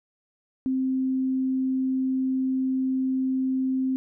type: tone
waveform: sine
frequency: 261.6 Hz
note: C4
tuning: in tune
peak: -22 dBFS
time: 0.66-3.96 s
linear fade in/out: 0 ms
effects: none